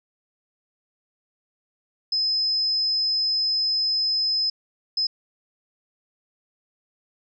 sine tone bursts at uneven times, 5100 Hz, D#8, 42 cents sharp, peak -20 dBFS, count 2, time 2.12-4.5 / 4.97-5.07 s, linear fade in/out 5 ms, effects none

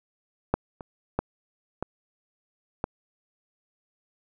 clicks, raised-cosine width 1 ms, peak -7 / -24 / -10 / -15 / -12 dBFS, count 5, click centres 0.54 / 0.808 / 1.19 / 1.826 / 2.841 s, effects none

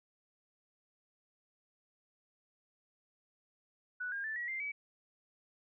sine tone with pitch steps, 1480 / 1614 / 1760 / 1919.3 / 2093 / 2282 Hz, F#6 / G#6 / A6 / B6 / C7 / C#7, 0 / -50 / 0 / -50 / 0 / +50 cents, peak -36 dBFS, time 4-4.72 s, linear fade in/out 10 ms, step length 120 ms, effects none

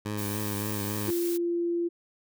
15% pulse tone with vibrato, 103.6 Hz, G#2, 4 cents flat, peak -24 dBFS, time 0.05-1.11 s, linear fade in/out 10 ms, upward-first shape triangle, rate 3.5 Hz, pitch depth 48 cents each way
blue noise, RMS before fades -37 dBFS, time 0.17-1.38 s, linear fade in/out 20 ms
sine tone with pitch glide, 345.1 to 343.1 Hz, F4 to F4, -21 to -31 cents, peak -25 dBFS, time 1.07-1.89 s, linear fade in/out 20 ms, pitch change -10 cents, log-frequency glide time 1.24-1.68 s
effects none

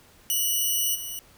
5% pulse tone with level steps, 2944 Hz, F#7, 9 cents flat, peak -14 / -24 dBFS, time 0.3-1.19 s, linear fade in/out 0 ms, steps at 0.94 s, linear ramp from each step 20 ms, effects pink hiss -55 dBFS RMS until 1.37 s

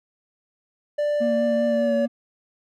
triangle tone with pitch glide, 589 to 569.3 Hz, D5 to C#5, +5 to +46 cents, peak -18 dBFS, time 0.98-2.06 s, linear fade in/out 10 ms, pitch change -59 cents, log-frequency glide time 1.68-1.94 s
triangle tone with vibrato, 233.1 Hz, A#3, in tune, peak -21 dBFS, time 1.2-2.08 s, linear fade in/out 20 ms, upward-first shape triangle, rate 5 Hz, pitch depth 28 cents each way
effects none

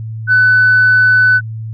sine tone, 1500 Hz, F#6, 23 cents sharp, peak -5 dBFS, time 0.27-1.41 s, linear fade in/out 50 ms, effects tanh soft clip ceiling -2 dBFS + added 111 Hz sine -21 dBFS peak until 1.73 s

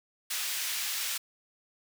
pink high-pass noise, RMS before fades -33 dBFS, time 0.3-1.18 s, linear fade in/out 10 ms, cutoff 2300 Hz, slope 12 dB/octave, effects none

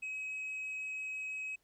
sine tone with tanh clipping, 2549 Hz, D#7, 41 cents sharp, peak -38 dBFS, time 0.02-1.56 s, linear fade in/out 10 ms, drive 1 dB, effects pink hiss -75 dBFS RMS until 1.63 s

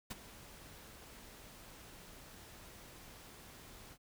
pink noise with ADSR envelope, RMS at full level -41 dBFS, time 0.1-3.98 s, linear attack 11 ms, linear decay 25 ms, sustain -14 dB, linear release 60 ms, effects none

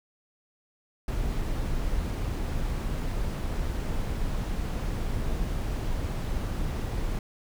brown noise, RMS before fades -29 dBFS, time 1.08-7.19 s, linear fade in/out 2 ms, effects none

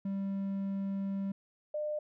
triangle / sine tone pair in turn, 196 / 602.1 Hz, G3 / D5, 0 / +43 cents, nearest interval octave + perfect fifth, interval 1943 cents, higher second, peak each -30 / -32 dBFS, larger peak first, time 0.05-1.32 / 1.74-1.99 s, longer first, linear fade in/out 5 ms, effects none

